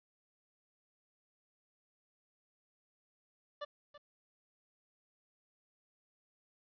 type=tone with echo; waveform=25% pulse; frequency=586 Hz; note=D5; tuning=4 cents flat; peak=-35 dBFS; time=3.61-3.65 s; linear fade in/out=10 ms; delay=330 ms; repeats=1; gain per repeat=-13 dB; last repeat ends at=3.98 s; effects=resampled to 11025 Hz + 11-bit